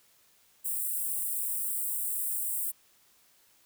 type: high-pass noise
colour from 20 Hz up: white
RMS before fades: -32 dBFS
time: 0.64-2.72 s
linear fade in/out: 20 ms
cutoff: 7900 Hz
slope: 96 dB/octave
effects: white hiss -64 dBFS RMS until 3.65 s